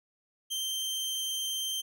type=tone with vibrato; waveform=sawtooth; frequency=3136 Hz; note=G7; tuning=in tune; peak=-28 dBFS; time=0.5-1.82 s; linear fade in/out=20 ms; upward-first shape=triangle; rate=19 Hz; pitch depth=9 cents each way; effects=none